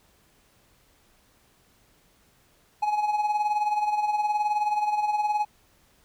triangle tone with tremolo, 840 Hz, G#5, 19 cents sharp, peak -18 dBFS, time 2.82-5.45 s, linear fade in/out 10 ms, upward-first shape sine, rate 19 Hz, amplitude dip 60%, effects pink hiss -62 dBFS RMS until 6.04 s

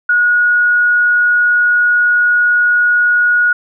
sine tone, 1451 Hz, F#6, 34 cents flat, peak -8 dBFS, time 0.09-3.53 s, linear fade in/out 5 ms, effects none

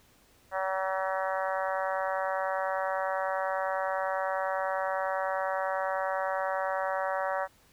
harmonic tone, 190 Hz, F#3, 46 cents sharp, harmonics 3 / 4 / 5 / 6 / 7 / 8 / 9 / 10, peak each -32 / -34 / -36 / -38 / -39 / -40 / -41 / -42 dBFS, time 0.51-7.48 s, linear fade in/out 50 ms, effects pink hiss -62 dBFS RMS until 7.72 s

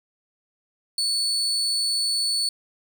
35% pulse tone, 4444 Hz, C#8, 4 cents sharp, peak -20 dBFS, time 0.98-2.49 s, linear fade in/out 2 ms, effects none

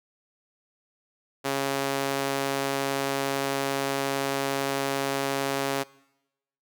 sawtooth tone with high-pass filter, 137.6 Hz, C#3, 12 cents flat, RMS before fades -28 dBFS, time 1.44-5.84 s, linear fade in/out 20 ms, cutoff 380 Hz, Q 0.79, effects noise-tail reverb RT60 0.9 s tail -22 dB re dry

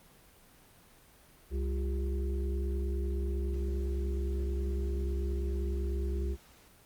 harmonic tone with a mistuned harmonic, 66.5 Hz, C2, 29 cents sharp, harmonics 1 / 3 / 5 / 6, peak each -30 / -44 / -41 / -43 dBFS, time 1.5-6.37 s, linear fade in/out 50 ms, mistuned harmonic 5, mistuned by +85 cents, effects pink hiss -59 dBFS RMS until 6.85 s + Opus 32 kbps

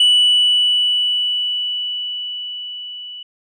sine tone with level ramp, 2960 Hz, F#7, in tune, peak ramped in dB -6 to -30 dBFS, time 0-3.23 s, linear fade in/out 5 ms, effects tanh soft clip ceiling -8 dBFS

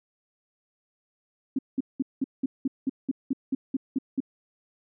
sine tone bursts, 266.4 Hz, C4, 31 cents sharp, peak -22 dBFS, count 13, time 1.56-4.204 s, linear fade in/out 5 ms, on 28 ms, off 190 ms, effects none

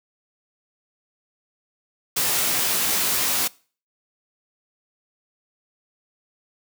white noise with comb filter, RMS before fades -22 dBFS, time 2.16-3.48 s, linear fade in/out 10 ms, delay 17 ms, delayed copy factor -0.7, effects noise-tail reverb RT60 0.4 s tail -23 dB re dry + high-pass 100 Hz 12 dB/octave

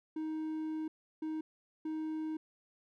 triangle tone bursts at uneven times, 313.6 Hz, D#4, 14 cents sharp, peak -33 dBFS, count 3, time 0.16-0.88 / 1.22-1.41 / 1.85-2.37 s, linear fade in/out 5 ms, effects none

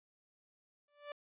sawtooth tone with exponential growth, 584 Hz, D5, 10 cents flat, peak -36 dBFS, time 0.88-1.12 s, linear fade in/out 2 ms, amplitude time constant 51 ms, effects resampled to 8000 Hz

